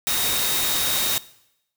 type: tone in noise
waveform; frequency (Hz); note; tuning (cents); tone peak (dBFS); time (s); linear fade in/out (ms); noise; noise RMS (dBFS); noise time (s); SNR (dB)
sine; 3735; A#7; +3; -28; 0.07-1.18; 0; white; -23; 0.07-1.18; -8
effects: noise-tail reverb RT60 0.8 s tail -19 dB re dry